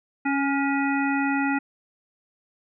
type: harmonic tone with a mistuned harmonic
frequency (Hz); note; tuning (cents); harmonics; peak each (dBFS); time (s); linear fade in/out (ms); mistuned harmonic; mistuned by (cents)
277.2; C#4; 0; 1 / 3 / 5 / 7 / 9; -23 / -28 / -30 / -31 / -33; 0.25-1.59; 10; 5; +35
effects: none